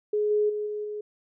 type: tone with level steps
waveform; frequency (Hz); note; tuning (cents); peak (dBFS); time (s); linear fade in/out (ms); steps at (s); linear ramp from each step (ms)
sine; 420; G#4; +19; -22 / -20 / -27 / -29 / -31; 0.13-1.01; 5; 0.3 / 0.49 / 0.66 / 0.84; 10
effects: none